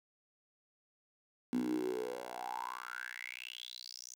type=tone with high-pass filter sweep; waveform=10% pulse; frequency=61.4 Hz; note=B1; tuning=9 cents flat; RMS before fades=-41 dBFS; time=1.53-4.15 s; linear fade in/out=0 ms; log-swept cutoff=240 to 6500 Hz; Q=8.8; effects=none